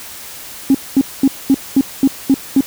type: tone bursts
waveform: sine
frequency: 270.4 Hz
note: C#4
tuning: 43 cents flat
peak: -5 dBFS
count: 8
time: 0.7-2.608 s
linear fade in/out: 2 ms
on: 46 ms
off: 220 ms
effects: tanh soft clip ceiling -2 dBFS + white hiss -32 dBFS RMS until 2.66 s